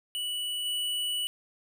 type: tone with level steps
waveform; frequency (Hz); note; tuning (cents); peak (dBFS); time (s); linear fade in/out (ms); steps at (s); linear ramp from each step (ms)
square; 2952; F#7; -5; -31 / -29; 0.15-1.27; 0; 0.65; 10
effects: none